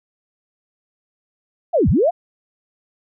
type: linear two-way sweep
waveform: sine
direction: down then up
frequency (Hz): 746 to 55 to 746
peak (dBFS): -12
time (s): 1.73-2.11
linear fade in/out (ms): 20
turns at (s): 1.89
effects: none